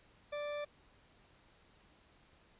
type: tone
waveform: 40% pulse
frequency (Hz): 587.3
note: D5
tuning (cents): 0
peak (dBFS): -37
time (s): 0.32-0.65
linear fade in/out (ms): 10
effects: pink hiss -66 dBFS RMS until 2.59 s + resampled to 8000 Hz